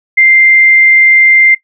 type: tone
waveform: sine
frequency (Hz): 2093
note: C7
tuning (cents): 0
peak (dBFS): -3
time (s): 0.17-1.55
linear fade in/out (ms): 10
effects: noise-tail reverb RT60 0.1 s tail -17 dB re dry